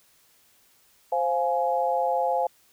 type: chord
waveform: sine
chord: F minor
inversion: second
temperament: just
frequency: 523.8 / 698.5 / 838.1 Hz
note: C5 / F5 / Ab5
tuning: +2 / 0 / +16 cents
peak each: -26 dBFS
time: 1.12-2.47 s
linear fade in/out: 5 ms
effects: white hiss -61 dBFS RMS until 2.72 s